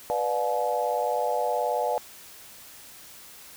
sine chord, B diminished seventh, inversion none, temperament just, 493.9 / 592.7 / 711.2 / 853.4 Hz, B4 / D5 / F5 / Ab5, 0 / +16 / +31 / +47 cents, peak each -29 dBFS, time 0.1-1.98 s, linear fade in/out 0 ms, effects white hiss -47 dBFS RMS until 3.56 s

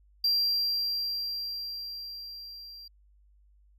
triangle tone with level ramp, 4739 Hz, D8, 15 cents sharp, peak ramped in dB -21 to -43 dBFS, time 0.24-2.88 s, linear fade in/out 5 ms, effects added 50 Hz sine -58 dBFS peak until 3.78 s

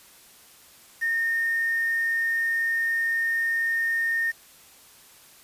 sine tone with quantisation, 1831 Hz, A#6, 32 cents flat, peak -22 dBFS, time 1.01-4.32 s, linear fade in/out 20 ms, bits 7, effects white hiss -52 dBFS RMS until 5.43 s + resampled to 32000 Hz

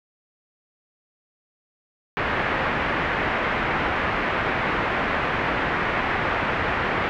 white low-pass noise, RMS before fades -24 dBFS, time 2.17-7.09 s, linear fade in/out 0 ms, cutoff 2100 Hz, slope 24 dB/octave, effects none

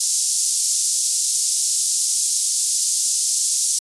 white band-pass noise, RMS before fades -20 dBFS, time 0-3.79 s, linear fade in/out 5 ms, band 5500 to 9400 Hz, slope 24 dB/octave, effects resampled to 24000 Hz

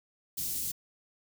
white band-stop noise, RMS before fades -34 dBFS, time 0.37-0.72 s, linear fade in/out 10 ms, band 230 to 5600 Hz, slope 12 dB/octave, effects none

